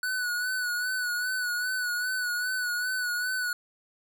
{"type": "tone with vibrato", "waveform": "square", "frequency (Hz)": 1480, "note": "F#6", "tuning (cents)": 0, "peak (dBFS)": -28, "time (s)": [0.03, 3.53], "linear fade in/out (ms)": 2, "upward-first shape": "sine", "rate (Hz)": 2.5, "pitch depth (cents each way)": 43, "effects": []}